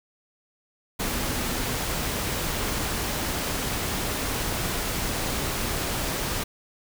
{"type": "tone in noise", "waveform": "sine", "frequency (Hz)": 246.9, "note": "B3", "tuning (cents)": 0, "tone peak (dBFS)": -37, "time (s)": [1.04, 1.75], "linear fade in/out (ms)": 10, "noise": "pink", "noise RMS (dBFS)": -28, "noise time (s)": [0.99, 6.44], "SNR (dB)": -12, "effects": []}